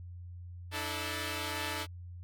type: chord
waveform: 5% pulse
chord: D suspended second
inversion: none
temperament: equal with one note detuned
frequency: 293.7 / 323.6 / 440 Hz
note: D4 / E4 / A4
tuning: 0 / -32 / 0 cents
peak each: -28 dBFS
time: 0.71-1.87 s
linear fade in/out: 50 ms
effects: added 88 Hz sine -43 dBFS peak until 2.23 s